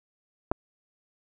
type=clicks; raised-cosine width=1 ms; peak=-11 / -18 dBFS; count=2; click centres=0.515 / 0.518 s; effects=none